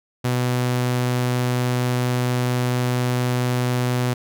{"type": "tone", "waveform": "sawtooth", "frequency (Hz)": 124.3, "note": "B2", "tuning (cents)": 12, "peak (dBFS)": -15, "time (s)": [0.24, 4.14], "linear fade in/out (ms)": 10, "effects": []}